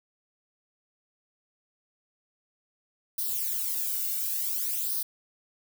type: noise with flanger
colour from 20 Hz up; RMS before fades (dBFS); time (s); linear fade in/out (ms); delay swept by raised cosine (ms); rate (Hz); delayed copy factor
violet; -30; 3.18-5.03; 5; 0.2 to 1.4; 0.56; +0.8
effects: none